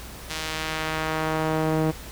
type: tone with band-pass filter sweep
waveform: sawtooth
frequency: 157.6 Hz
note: D#3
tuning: 23 cents sharp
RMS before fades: -26 dBFS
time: 0.29-1.92 s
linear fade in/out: 20 ms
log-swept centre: 4800 to 390 Hz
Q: 0.71
effects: added 60 Hz sine -41 dBFS peak until 2.11 s + pink hiss -41 dBFS RMS until 2.11 s